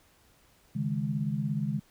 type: chord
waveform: sine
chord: C# suspended second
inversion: none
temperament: equal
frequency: 138.59 / 155.56 / 207.7 Hz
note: C#3 / D#3 / G#3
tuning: 0 / 0 / 0 cents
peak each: -32 dBFS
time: 0.75-1.8 s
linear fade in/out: 10 ms
effects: pink hiss -63 dBFS RMS until 1.9 s